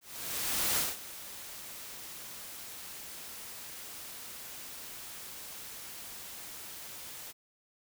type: noise with ADSR envelope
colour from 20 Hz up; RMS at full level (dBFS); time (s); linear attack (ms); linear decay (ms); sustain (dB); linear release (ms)
white; -29; 0.01-7.33; 760; 190; -16; 29
effects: none